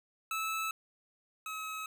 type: tone pair in turn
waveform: 25% pulse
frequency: 1307 / 1281.6 Hz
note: E6 / E6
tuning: -15 / -49 cents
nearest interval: unison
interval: 34 cents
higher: first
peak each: -29 / -34 dBFS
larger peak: first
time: 0.31-0.71 / 1.46-1.86 s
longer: neither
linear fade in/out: 2 ms
effects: none